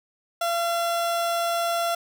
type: tone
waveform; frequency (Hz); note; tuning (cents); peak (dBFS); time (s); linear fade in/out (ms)
30% pulse; 682; F5; -41; -20; 0.41-1.95; 5
effects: none